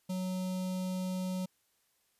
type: tone with notch filter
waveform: square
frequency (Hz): 185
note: F#3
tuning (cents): 0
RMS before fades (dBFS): -35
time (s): 0.09-1.46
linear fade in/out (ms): 10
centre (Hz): 1700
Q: 0.74
effects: white hiss -74 dBFS RMS until 2.19 s + resampled to 32000 Hz